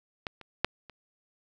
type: clicks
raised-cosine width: 0.3 ms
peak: -17 / -30 / -7 / -30 dBFS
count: 4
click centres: 0.268 / 0.413 / 0.646 / 0.897 s
effects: none